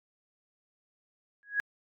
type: tone with exponential growth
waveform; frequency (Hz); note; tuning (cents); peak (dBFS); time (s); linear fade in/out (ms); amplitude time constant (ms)
sine; 1661.2; G#6; 0; -22; 1.43-1.6; 0; 36
effects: AAC 48 kbps